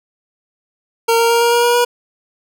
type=tone with pitch steps; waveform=25% pulse; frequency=460 / 463.7 / 467.5 / 471.3 / 475.1 / 479 / 482.9 Hz; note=A#4 / A#4 / A#4 / A#4 / A#4 / A#4 / B4; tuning=-23 / -9 / +5 / +19 / +33 / +47 / -39 cents; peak=-7 dBFS; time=1.08-1.85 s; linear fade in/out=10 ms; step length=110 ms; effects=none